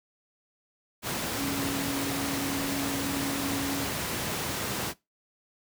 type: tone in noise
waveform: sine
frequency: 277.2 Hz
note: C#4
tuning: in tune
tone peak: -31 dBFS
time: 1.35-3.88 s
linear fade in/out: 50 ms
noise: pink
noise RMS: -31 dBFS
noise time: 1.02-4.94 s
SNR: -3 dB
effects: noise-tail reverb RT60 0.2 s tail -20 dB re dry + high-pass 100 Hz 12 dB/octave